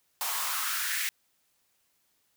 white noise with high-pass filter sweep, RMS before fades -31 dBFS, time 0.21-1.09 s, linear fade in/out 0 ms, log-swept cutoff 830 to 2000 Hz, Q 3.2, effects white hiss -72 dBFS RMS until 2.36 s

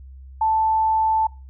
sine tone, 880 Hz, A5, in tune, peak -16 dBFS, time 0.41-1.27 s, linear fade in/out 5 ms, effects noise-tail reverb RT60 0.3 s tail -23 dB re dry + added 66 Hz sine -38 dBFS peak until 1.49 s

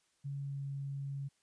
sine tone with pitch glide, 140 to 138.95 Hz, C#3 to C#3, +18 to +4 cents, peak -37 dBFS, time 0.24-1.29 s, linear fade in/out 20 ms, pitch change -14 cents, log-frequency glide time 0.38-0.64 s, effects white hiss -75 dBFS RMS until 1.42 s + resampled to 22050 Hz

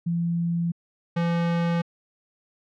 sine / square tone pair in turn, 170 / 170 Hz, F3 / F3, -46 / -46 cents, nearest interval unison, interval 0 cents, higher neither, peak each -22 dBFS, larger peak neither, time 0.06-0.72 / 1.16-1.82 s, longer neither, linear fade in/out 10 ms, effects low-pass 3000 Hz 12 dB/octave

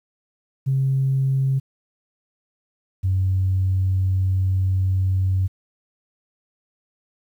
sine tone pair in turn, 134.3 / 94.15 Hz, C3 / F#2, +46 / +31 cents, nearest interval tritone, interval 615 cents, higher first, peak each -16 dBFS, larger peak neither, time 0.66-1.6 / 3.03-5.48 s, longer second, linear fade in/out 20 ms, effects tanh soft clip ceiling -12 dBFS + 9-bit

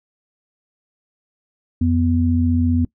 sine tone pair together, 87.29 / 246.9 Hz, F2 / B3, 0 / 0 cents, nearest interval octave + tritone, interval 1800 cents, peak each -17 dBFS, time 1.81-2.85 s, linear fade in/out 5 ms, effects noise-tail reverb RT60 0.1 s tail -21 dB re dry

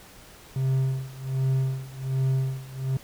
triangle tone with tremolo, 132.5 Hz, C3, 22 cents sharp, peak -18 dBFS, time 0.56-2.97 s, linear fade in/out 2 ms, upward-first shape sine, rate 1.3 Hz, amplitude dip 90%, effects pink hiss -49 dBFS RMS until 3.03 s

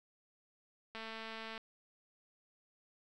click train, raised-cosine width 0.3 ms, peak -30 dBFS, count 141, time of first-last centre 0.95-1.578 s, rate 223 Hz, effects none

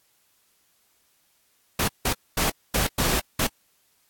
pink noise bursts at uneven times, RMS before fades -23 dBFS, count 6, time 1.79-1.88 / 2.05-2.13 / 2.37-2.5 / 2.74-2.87 / 2.98-3.2 / 3.39-3.47 s, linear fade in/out 5 ms, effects white hiss -65 dBFS RMS until 4.09 s + AAC 64 kbps

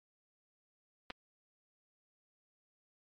clicks, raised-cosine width 0.3 ms, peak -25 dBFS, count 2, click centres 1.102 / 1.106 s, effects MP3 64 kbps

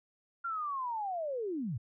sine linear sweep, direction down, 1396.9 to 98 Hz, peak -33 dBFS, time 0.44-1.78 s, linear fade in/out 10 ms, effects none

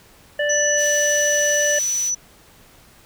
harmonic tone, 587.3 Hz, D5, in tune, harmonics 1 / 3 / 5, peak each -20 / -22 / -30 dBFS, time 0.39-1.79 s, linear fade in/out 5 ms
sine tone, 5950 Hz, F#8, 9 cents sharp, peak -19 dBFS, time 0.49-2.15 s, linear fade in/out 10 ms
pink band-pass noise, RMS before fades -35 dBFS, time 0.76-2.12 s, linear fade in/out 50 ms, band 3300 to 16000 Hz, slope 12 dB/octave
effects pink hiss -50 dBFS RMS until 3.05 s

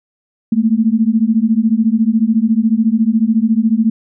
sine beating tone pair, 216.1 / 230.1 Hz, A3 / A#3, -31 / -22 cents, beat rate 14 Hz, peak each -13 dBFS, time 0.52-3.9 s, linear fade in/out 5 ms, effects none

